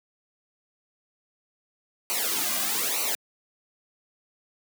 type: noise with flanger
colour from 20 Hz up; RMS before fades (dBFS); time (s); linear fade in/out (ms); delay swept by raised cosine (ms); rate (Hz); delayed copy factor
white; -27; 2.1-3.15; 0; 0.58 to 2.28; 1.1; -0.9
effects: high-pass 200 Hz 12 dB/octave